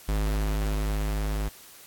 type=tone with level ramp; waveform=square; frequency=51.91 Hz; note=G#1; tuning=in tune; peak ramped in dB=-24 to -27 dBFS; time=0.08-1.49 s; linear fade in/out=10 ms; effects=white hiss -49 dBFS RMS until 1.86 s + AAC 64 kbps